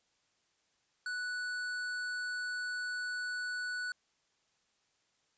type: tone with tanh clipping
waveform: sine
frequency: 1480 Hz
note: F#6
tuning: in tune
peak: -37 dBFS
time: 1.06-3.92 s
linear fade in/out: 2 ms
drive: 16 dB
effects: white hiss -75 dBFS RMS until 5.37 s + resampled to 16000 Hz